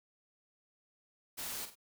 white noise with echo, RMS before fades -41 dBFS, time 1.37-1.66 s, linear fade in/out 20 ms, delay 48 ms, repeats 2, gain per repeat -9 dB, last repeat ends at 1.756 s, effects none

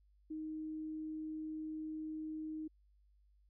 sine tone, 312 Hz, D#4, 5 cents sharp, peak -40 dBFS, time 0.3-2.68 s, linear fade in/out 10 ms, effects added 50 Hz sine -66 dBFS peak until 3.49 s

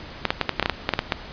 clicks, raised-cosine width 0.3 ms, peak -3 dBFS, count 12, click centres 0.253 / 0.305 / 0.413 / 0.493 / 0.597 / 0.627 / 0.659 / 0.697 / 0.891 / 0.937 / 0.991 / 1.122 s, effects pink hiss -39 dBFS RMS until 1.32 s + resampled to 11025 Hz

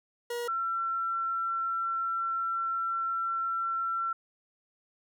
40% pulse / sine tone pair in turn, 477.8 / 1351.4 Hz, A#4 / E6, +43 / +43 cents, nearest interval octave + tritone, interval 1800 cents, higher second, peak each -31 / -28 dBFS, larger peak second, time 0.3-0.48 / 0.48-4.13 s, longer second, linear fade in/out 5 ms, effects none

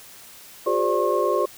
sine tone cluster, 358.9 / 408.5 / 517 / 584 / 1080 Hz, F4 / G#4 / C5 / D5 / C#6, +47 / -29 / -21 / -10 / -45 cents, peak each -25 dBFS, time 0.66-1.46 s, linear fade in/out 10 ms, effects white hiss -45 dBFS RMS until 1.57 s

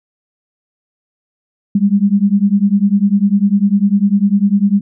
sine beating tone pair, 196 / 206 Hz, G3 / G#3, 0 / -14 cents, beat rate 10 Hz, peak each -12 dBFS, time 1.75-4.81 s, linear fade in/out 5 ms, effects none

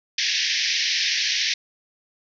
white band-pass noise, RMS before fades -23 dBFS, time 0.18-1.54 s, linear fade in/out 5 ms, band 1700 to 5900 Hz, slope 96 dB/octave, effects none

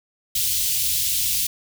white band-stop noise, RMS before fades -22 dBFS, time 0.35-1.47 s, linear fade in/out 5 ms, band 130 to 2900 Hz, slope 24 dB/octave, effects none

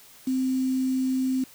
sine tone with quantisation, 260.4 Hz, C4, 8 cents flat, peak -22 dBFS, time 0.27-1.44 s, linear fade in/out 5 ms, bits 7, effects white hiss -51 dBFS RMS until 1.54 s

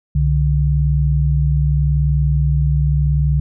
sine tone pair together, 65.4 / 146.23 Hz, C2 / D3, 0 / -7 cents, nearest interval octave + major second, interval 1393 cents, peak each -15 dBFS, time 0.15-3.4 s, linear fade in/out 5 ms, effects none

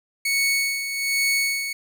sawtooth tone with tremolo, 2217 Hz, C#7, in tune, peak -15 dBFS, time 0.25-1.73 s, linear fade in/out 5 ms, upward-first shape sine, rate 1.2 Hz, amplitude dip 60%, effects none

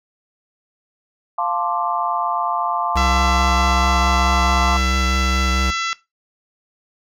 sine chord, D minor seventh, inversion first, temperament equal, 698.5 / 880 / 1046.5 / 1174.7 Hz, F5 / A5 / C6 / D6, 0 / 0 / 0 / 0 cents, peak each -24 dBFS, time 1.38-4.77 s, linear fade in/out 5 ms
square tone with vibrato, 65.41 Hz, C2, in tune, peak -19 dBFS, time 2.95-5.71 s, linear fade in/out 10 ms, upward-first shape sine, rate 4.6 Hz, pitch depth 20 cents each way
harmonic tone, 670 Hz, E5, 28 cents sharp, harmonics 2 / 3 / 4 / 5 / 6 / 7 / 8 / 9 / 10, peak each -23 / -27 / -29 / -31 / -33 / -34 / -35 / -36 / -37 dBFS, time 2.97-5.93 s, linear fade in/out 0 ms
effects noise-tail reverb RT60 0.2 s tail -17 dB re dry

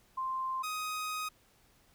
sine / sawtooth tone pair in turn, 1046.5 / 1253.2 Hz, C6 / D#6, 0 / +12 cents, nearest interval minor third, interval 312 cents, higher second, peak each -32 / -31 dBFS, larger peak second, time 0.17-0.63 / 0.63-1.29 s, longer second, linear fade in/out 10 ms, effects pink hiss -66 dBFS RMS until 1.94 s

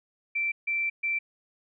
sine tone bursts at uneven times, 2342 Hz, D7, 5 cents flat, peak -25 dBFS, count 3, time 0.35-0.52 / 0.67-0.9 / 1.03-1.19 s, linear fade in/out 10 ms, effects none

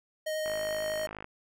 square tone with vibrato, 622.3 Hz, D#5, in tune, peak -31 dBFS, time 0.26-1.07 s, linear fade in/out 10 ms, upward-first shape sine, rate 11 Hz, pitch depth 8 cents each way
click train, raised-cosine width 0.5 ms, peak -25 dBFS, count 42, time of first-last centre 0.46-1.244 s, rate 52.3 Hz
effects none

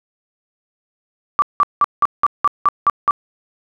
sine tone bursts, 1163 Hz, D6, 17 cents flat, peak -9 dBFS, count 9, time 1.39-3.109 s, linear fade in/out 0 ms, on 31 ms, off 180 ms, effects none

